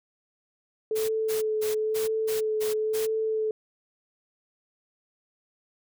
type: tone with vibrato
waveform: sine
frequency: 435.5 Hz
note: A4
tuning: 18 cents flat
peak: -24 dBFS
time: 0.91-3.51 s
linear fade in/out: 2 ms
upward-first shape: sine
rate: 1 Hz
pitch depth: 19 cents each way
type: noise bursts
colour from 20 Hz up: white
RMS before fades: -36 dBFS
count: 7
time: 0.95-3.07 s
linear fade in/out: 20 ms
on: 140 ms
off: 190 ms
effects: none